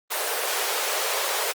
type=high-pass noise; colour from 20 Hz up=pink; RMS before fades=-26 dBFS; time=0.1-1.53 s; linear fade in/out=20 ms; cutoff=420 Hz; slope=48 dB/octave; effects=Opus 24 kbps